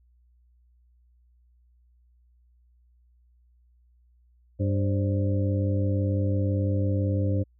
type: harmonic tone with a mistuned harmonic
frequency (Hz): 98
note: G2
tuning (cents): 0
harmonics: 1 / 2 / 3 / 4 / 5 / 6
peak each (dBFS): -23 / -33 / -31 / -40 / -33 / -43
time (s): 4.59-7.44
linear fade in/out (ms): 20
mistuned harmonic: 5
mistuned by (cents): +110
effects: added 60 Hz sine -58 dBFS peak until 7.59 s